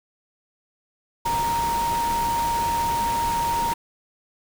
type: tone in noise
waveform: sine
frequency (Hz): 932.3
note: A#5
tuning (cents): 0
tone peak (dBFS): -21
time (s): 1.25-3.74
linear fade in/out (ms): 10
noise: pink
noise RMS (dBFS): -31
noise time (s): 1.25-3.74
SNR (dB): +7
effects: none